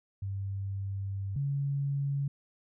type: tone pair in turn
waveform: sine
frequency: 98 / 140.11 Hz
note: G2 / C#3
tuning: 0 / +19 cents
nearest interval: tritone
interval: 619 cents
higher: second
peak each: -32 / -28 dBFS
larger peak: second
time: 0.22-1.36 / 1.36-2.28 s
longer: first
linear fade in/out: 5 ms
effects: none